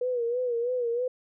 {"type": "tone with vibrato", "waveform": "sine", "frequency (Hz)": 484.7, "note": "B4", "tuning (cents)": -32, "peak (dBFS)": -25, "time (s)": [0.01, 1.08], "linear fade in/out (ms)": 5, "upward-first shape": "sine", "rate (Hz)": 3.1, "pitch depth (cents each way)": 76, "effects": []}